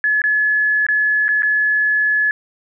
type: tone with dropouts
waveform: sine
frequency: 1708 Hz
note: G#6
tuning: 48 cents sharp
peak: -13 dBFS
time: 0.04-2.31 s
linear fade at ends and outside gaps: 1 ms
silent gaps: 0.218-0.239 / 0.866-0.886 / 1.282-1.289 / 1.422-1.431 s
effects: none